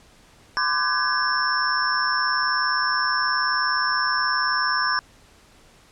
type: tone cluster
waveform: sine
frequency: 1022 / 1182 / 1525 / 1664 / 5380 Hz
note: C6 / D6 / G6 / G#6 / E8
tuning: -41 / +11 / -48 / +3 / +34 cents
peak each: -26 dBFS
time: 0.57-4.99 s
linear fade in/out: 0 ms
effects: pink hiss -53 dBFS RMS until 5.91 s + low-pass 9000 Hz 12 dB/octave